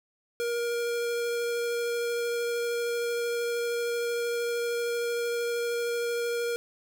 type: tone with vibrato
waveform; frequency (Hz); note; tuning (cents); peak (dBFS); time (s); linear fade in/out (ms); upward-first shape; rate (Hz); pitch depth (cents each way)
square; 472.8; A#4; +24; -28; 0.4-6.56; 0; triangle; 13; 10
effects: none